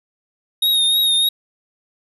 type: tone with vibrato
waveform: square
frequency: 3729 Hz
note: A#7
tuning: in tune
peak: -14 dBFS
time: 0.62-1.29 s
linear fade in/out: 5 ms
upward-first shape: triangle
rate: 3.3 Hz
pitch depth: 44 cents each way
effects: none